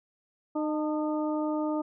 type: harmonic tone with a mistuned harmonic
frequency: 305.9 Hz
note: D#4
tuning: 29 cents flat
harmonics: 1 / 2 / 3 / 4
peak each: -28 / -33 / -37 / -40 dBFS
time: 0.55-1.82 s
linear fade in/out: 10 ms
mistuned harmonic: 3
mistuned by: -39 cents
effects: none